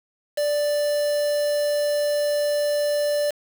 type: tone with quantisation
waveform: triangle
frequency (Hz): 587.3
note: D5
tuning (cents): 0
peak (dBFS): -18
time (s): 0.37-3.31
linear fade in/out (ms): 10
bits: 5
effects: none